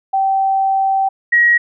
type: tone pair in turn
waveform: sine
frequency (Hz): 775 / 1899.5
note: G5 / A#6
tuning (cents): -20 / +32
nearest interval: octave + major third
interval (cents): 1552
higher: second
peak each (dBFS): -12 / -8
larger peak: second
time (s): 0.13-1.09 / 1.32-1.58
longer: first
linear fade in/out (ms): 10
effects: none